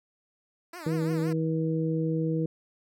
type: tone with vibrato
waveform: 10% pulse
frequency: 323.7 Hz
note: E4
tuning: 31 cents flat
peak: -31 dBFS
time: 0.73-1.33 s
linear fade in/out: 5 ms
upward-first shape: triangle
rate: 5.8 Hz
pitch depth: 230 cents each way
type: harmonic tone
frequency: 160.6 Hz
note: E3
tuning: 45 cents flat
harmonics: 1 / 2 / 3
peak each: -27 / -30 / -32 dBFS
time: 0.86-2.46 s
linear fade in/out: 5 ms
effects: none